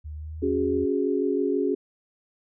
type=tone with pitch glide; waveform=sine; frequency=75.9 to 84.22 Hz; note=D#2 to E2; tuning=-42 to +38 cents; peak=-33 dBFS; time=0.04-0.86 s; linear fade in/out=20 ms; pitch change=+180 cents; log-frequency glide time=0.16-0.7 s
type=chord; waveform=sine; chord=C# suspended fourth; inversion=none; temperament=just; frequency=277.2 / 369.6 / 415.8 Hz; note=C#4 / F#4 / G#4; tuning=0 / -2 / +2 cents; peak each=-26 dBFS; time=0.42-1.75 s; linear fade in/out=10 ms
effects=none